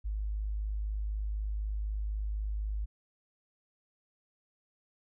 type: tone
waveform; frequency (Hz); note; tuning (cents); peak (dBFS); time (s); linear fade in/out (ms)
sine; 52; G#1; +3; -31; 0.04-2.86; 20
effects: none